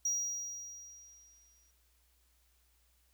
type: tone with exponential decay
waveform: triangle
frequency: 5740 Hz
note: F8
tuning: 47 cents sharp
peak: -28 dBFS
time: 0.05-1.71 s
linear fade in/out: 5 ms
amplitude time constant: 360 ms
effects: added 60 Hz sine -70 dBFS peak until 3.13 s + white hiss -73 dBFS RMS until 3.13 s